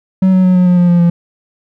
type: tone with pitch steps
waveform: triangle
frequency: 188.4 / 185.91 / 183.46 / 181.04 / 178.65 / 176.29 / 173.97 / 171.67 Hz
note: F#3 / F#3 / F#3 / F#3 / F3 / F3 / F3 / F3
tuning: +32 / +9 / -14 / -37 / +40 / +17 / -6 / -29 cents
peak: -4 dBFS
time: 0.22-1.1 s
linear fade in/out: 5 ms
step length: 110 ms
effects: none